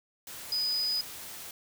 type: tone in noise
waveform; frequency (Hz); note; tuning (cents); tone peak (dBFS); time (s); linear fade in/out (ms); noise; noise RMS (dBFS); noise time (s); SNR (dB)
sine; 4978; D#8; 0; -27; 0.52-1.01; 2; white; -43; 0.27-1.51; +13
effects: none